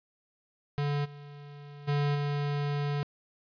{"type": "tone with level steps", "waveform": "square", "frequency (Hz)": 144.6, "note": "D3", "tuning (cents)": -27, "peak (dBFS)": [-28, -45, -26, -29], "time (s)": [0.78, 3.03], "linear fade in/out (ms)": 0, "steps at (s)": [1.04, 1.87, 2.14], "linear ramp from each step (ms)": 20, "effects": ["resampled to 11025 Hz", "11-bit"]}